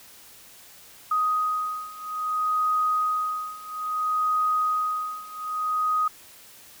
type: beating tone pair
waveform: sine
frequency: 1250 / 1250.6 Hz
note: D#6 / D#6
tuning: +8 / +8 cents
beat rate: 0.6 Hz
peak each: -27 / -25 dBFS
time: 1.11-6.08 s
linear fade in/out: 5 ms
effects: white hiss -49 dBFS RMS until 6.8 s